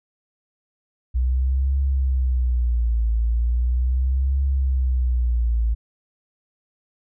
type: tone with vibrato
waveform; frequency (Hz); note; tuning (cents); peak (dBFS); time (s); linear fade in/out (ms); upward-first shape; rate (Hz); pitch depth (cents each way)
sine; 61.74; B1; 0; -17; 1.14-5.75; 20; triangle; 0.38; 180
effects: none